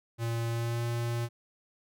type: tone with pitch glide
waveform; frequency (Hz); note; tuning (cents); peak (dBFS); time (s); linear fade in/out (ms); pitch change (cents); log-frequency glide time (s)
square; 116 to 117.96; A#2 to A#2; -8 to +21; -30; 0.18-1.29; 50; +29; 0.49-0.84
effects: none